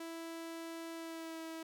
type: tone with pitch glide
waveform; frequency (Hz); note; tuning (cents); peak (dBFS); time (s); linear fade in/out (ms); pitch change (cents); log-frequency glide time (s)
sawtooth; 330 to 324.7; E4 to E4; +2 to -26; -39; 0-1.63; 5; -28; 0.94-1.4
effects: none